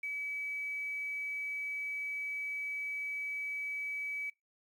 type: tone with quantisation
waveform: sine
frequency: 2287 Hz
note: D7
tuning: 47 cents flat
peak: -35 dBFS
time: 0.03-4.3 s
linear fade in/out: 5 ms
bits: 10
effects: noise-tail reverb RT60 0.2 s tail -23 dB re dry